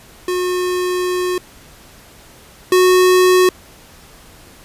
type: tone pair in turn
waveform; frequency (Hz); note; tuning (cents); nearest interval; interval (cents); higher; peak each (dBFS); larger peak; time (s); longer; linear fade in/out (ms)
square; 362.2 / 367; F#4 / F#4; -37 / -14; unison; 23; second; -17 / -9; second; 0.28-1.38 / 2.72-3.49; first; 2
effects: pink hiss -43 dBFS RMS until 4.64 s + resampled to 32000 Hz